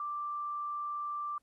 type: tone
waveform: sine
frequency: 1177 Hz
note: D6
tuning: 3 cents sharp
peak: -34 dBFS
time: 0-1.38 s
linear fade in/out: 2 ms
effects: pink hiss -75 dBFS RMS until 1.42 s + Opus 24 kbps